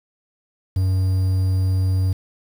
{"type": "tone", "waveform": "triangle", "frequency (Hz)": 93.8, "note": "F#2", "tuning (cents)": 24, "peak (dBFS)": -14, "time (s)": [0.76, 2.13], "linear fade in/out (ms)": 5, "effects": ["7-bit"]}